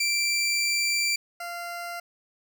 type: tone pair in turn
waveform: 20% pulse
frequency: 2349 / 692.5 Hz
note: D7 / F5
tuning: 0 / -15 cents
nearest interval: octave + major sixth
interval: 2115 cents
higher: first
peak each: -18 / -28 dBFS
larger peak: first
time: 0-1.16 / 1.4-2 s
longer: first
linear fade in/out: 5 ms
effects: none